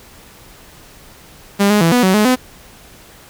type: tone with pitch steps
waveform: sawtooth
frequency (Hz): 200.6 / 208.6 / 166.1 / 246.1 / 187.7 / 211.5 / 253.9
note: G3 / G#3 / E3 / B3 / F#3 / G#3 / B3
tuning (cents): +40 / +8 / +13 / -6 / +25 / +32 / +48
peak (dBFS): -6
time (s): 1.59-2.36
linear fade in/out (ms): 20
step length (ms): 110
effects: pink hiss -42 dBFS RMS until 3.29 s